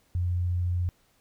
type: tone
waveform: sine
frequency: 88.6 Hz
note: F2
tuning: 25 cents sharp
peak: -24 dBFS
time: 0.15-0.89 s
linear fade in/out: 0 ms
effects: pink hiss -66 dBFS RMS until 1.2 s